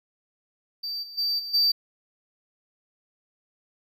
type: tone with level steps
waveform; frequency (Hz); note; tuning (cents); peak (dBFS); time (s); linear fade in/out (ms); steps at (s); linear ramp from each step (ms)
triangle; 4648; D8; -19; -28 / -38 / -22 / -31 / -17; 0.83-1.72; 10; 1.02 / 1.17 / 1.38 / 1.53; 20
effects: none

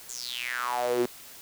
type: tone with high-pass filter sweep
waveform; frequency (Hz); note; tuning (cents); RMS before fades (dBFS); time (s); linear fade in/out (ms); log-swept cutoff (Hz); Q
sawtooth; 123; B2; -7; -30; 0.09-1.06; 5; 7500 to 300; 7
effects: white hiss -47 dBFS RMS until 1.41 s

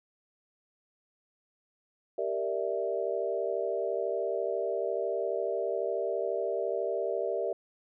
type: chord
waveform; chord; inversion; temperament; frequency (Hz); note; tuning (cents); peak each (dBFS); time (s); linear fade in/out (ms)
sine; E half-diminished seventh; first; equal; 392 / 466.2 / 587.3 / 659.3; G4 / Bb4 / D5 / E5; 0 / 0 / 0 / 0; -34; 2.18-7.53; 5
effects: none

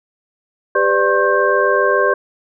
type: tone cluster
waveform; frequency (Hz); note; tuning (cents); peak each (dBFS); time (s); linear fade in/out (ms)
sine; 397.2 / 503 / 590 / 1076 / 1572; G4 / B4 / D5 / C6 / G6; +23 / +32 / +8 / +48 / +4; -18; 0.75-2.14; 5
effects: none

